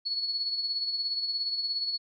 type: tone with tremolo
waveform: sine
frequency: 4389 Hz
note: C#8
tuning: 18 cents flat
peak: -26 dBFS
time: 0.05-1.98 s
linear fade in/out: 20 ms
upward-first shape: sine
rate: 17 Hz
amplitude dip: 50%
effects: none